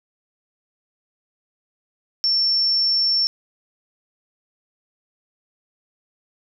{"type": "tone", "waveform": "sine", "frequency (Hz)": 5420, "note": "E8", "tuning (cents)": 47, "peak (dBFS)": -16, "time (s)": [2.24, 3.27], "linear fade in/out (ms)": 0, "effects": []}